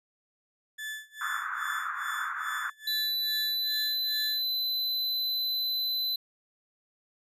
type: tone with tremolo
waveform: 35% pulse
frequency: 1738 Hz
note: A6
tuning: 22 cents flat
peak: -32 dBFS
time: 0.78-4.43 s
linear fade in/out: 10 ms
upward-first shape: sine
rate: 2.4 Hz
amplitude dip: 95%
type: band-pass noise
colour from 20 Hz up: pink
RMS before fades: -34 dBFS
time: 1.21-2.7 s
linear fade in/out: 2 ms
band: 1200 to 1600 Hz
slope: 48 dB/octave
type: tone with pitch glide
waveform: square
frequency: 3980 to 4024 Hz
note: B7 to B7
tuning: +13 to +32 cents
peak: -28 dBFS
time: 2.87-6.16 s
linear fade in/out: 5 ms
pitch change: +19 cents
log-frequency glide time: 3.51-3.73 s
effects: resampled to 32000 Hz